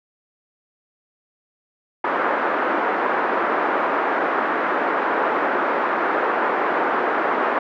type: band-pass noise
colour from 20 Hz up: white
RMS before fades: -21 dBFS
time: 2.04-7.59 s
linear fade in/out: 5 ms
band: 280 to 1500 Hz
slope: 24 dB/octave
effects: none